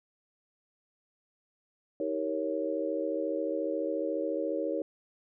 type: chord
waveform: sine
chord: Eb dominant seventh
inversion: none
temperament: equal with one note detuned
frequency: 317.8 / 392 / 466.2 / 554.4 Hz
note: Eb4 / G4 / Bb4 / Db5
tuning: +37 / 0 / 0 / 0 cents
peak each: -34 / -37 / -35 / -33 dBFS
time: 2-4.82 s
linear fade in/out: 2 ms
effects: none